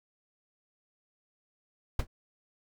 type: noise with exponential decay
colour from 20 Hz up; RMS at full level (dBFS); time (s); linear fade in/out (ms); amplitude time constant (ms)
brown; -21; 1.99-2.07; 5; 17
effects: none